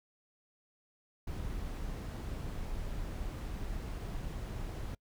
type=noise; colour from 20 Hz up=brown; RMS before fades=-39 dBFS; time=1.27-4.95 s; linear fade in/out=5 ms; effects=noise-tail reverb RT60 0.1 s tail -26 dB re dry